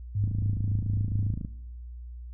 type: tone with tremolo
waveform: sine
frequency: 101.7 Hz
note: G#2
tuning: 36 cents flat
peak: -23 dBFS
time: 0.15-1.34 s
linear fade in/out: 5 ms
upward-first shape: triangle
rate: 4 Hz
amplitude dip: 55%
type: click train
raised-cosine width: 5 ms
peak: -21 dBFS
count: 34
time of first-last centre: 0.24-1.449 s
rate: 27.3 Hz
effects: noise-tail reverb RT60 1.0 s tail -19 dB re dry + added 60 Hz sine -38 dBFS peak until 2.33 s